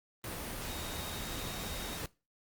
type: tone in noise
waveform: sine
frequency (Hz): 3744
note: A#7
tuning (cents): +7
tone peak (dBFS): -48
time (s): 0.69-1.97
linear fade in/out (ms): 2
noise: pink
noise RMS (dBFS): -40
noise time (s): 0.24-2.06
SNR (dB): -11
effects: noise-tail reverb RT60 0.3 s tail -22 dB re dry + Opus 32 kbps